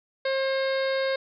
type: harmonic tone with a mistuned harmonic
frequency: 535 Hz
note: C5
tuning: 38 cents sharp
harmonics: 1 / 2 / 3 / 4 / 5 / 6 / 7 / 8 / 9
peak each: -24 / -37 / -33 / -36 / -46 / -48 / -38 / -41 / -44 dBFS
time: 0.25-1.16 s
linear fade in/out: 5 ms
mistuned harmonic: 6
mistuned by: -41 cents
effects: none